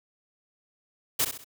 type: noise with echo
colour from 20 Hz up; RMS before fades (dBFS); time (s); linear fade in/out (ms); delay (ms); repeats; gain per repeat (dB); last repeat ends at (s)
white; -24; 1.19-1.25; 10; 65; 3; -8; 1.445
effects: none